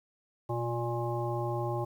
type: harmonic tone with a mistuned harmonic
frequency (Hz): 118.2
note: A#2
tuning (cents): +24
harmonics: 1 / 3 / 5 / 7 / 9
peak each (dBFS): -33 / -35 / -38 / -37 / -41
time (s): 0.49-1.85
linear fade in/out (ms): 10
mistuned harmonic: 1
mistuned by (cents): +50
effects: 10-bit